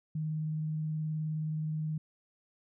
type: tone with vibrato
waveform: sine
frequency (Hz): 155.4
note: D#3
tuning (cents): -2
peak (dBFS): -31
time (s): 0.15-1.98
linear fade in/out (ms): 5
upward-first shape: triangle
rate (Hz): 19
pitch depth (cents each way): 19
effects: none